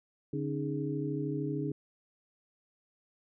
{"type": "tone cluster", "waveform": "sine", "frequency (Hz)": [144.7, 273.2, 306.3, 414.7], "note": ["D3", "C#4", "D#4", "G#4"], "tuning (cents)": [-25, -25, -27, -3], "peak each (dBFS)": [-35, -38, -36, -38], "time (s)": [0.33, 1.72], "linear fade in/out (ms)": 5, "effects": []}